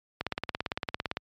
click train, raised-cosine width 0.3 ms, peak -13 dBFS, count 18, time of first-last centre 0.21-1.17 s, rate 17.7 Hz, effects high-pass 60 Hz 12 dB/octave + MP3 96 kbps

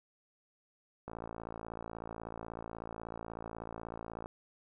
click train, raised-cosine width 1 ms, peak -28 dBFS, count 180, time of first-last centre 1.08-4.259 s, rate 56.3 Hz, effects none

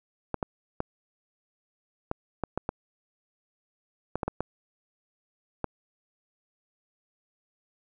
clicks, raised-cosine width 1 ms, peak -14 dBFS, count 12, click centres 0.343 / 0.428 / 0.804 / 2.114 / 2.437 / 2.576 / 2.691 / 4.156 / 4.232 / 4.28 / 4.406 / 5.643 s, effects none

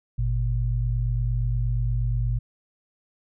sine tone pair together, 50.3 / 118.8 Hz, G1 / A#2, +45 / +33 cents, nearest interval octave + minor third, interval 1488 cents, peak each -24 / -24 dBFS, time 0.18-2.39 s, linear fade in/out 10 ms, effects none

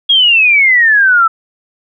sine exponential sweep, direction down, 3322 to 1307 Hz, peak -5 dBFS, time 0.09-1.28 s, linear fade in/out 10 ms, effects none

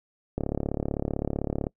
click train, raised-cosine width 2 ms, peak -14 dBFS, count 47, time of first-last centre 0.38-1.669 s, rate 35.7 Hz, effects noise-tail reverb RT60 0.1 s tail -25 dB re dry

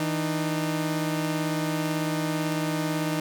sawtooth tone pair together, 160.77 / 303.5 Hz, E3 / D#4, -43 / -43 cents, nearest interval major seventh, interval 1100 cents, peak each -24 dBFS, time 0-3.2 s, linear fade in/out 2 ms, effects none

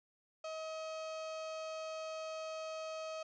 35% pulse tone, 635 Hz, D#5, 35 cents sharp, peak -39 dBFS, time 0.44-3.23 s, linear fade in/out 5 ms, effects resampled to 16000 Hz

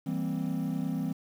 triangle chord, C dominant seventh, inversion first, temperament equal, 164.81 / 196 / 233.1 / 261.6 Hz, E3 / G3 / Bb3 / C4, 0 / 0 / 0 / 0 cents, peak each -31 / -33 / -35 / -31 dBFS, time 0.06-1.13 s, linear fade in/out 10 ms, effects tanh soft clip ceiling -18 dBFS + 9-bit

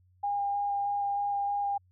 sine tone with vibrato, 808 Hz, G#5, 48 cents flat, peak -27 dBFS, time 0.23-1.78 s, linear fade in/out 10 ms, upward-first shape square, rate 3.2 Hz, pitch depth 8 cents each way, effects added 91 Hz sine -61 dBFS peak until 1.91 s

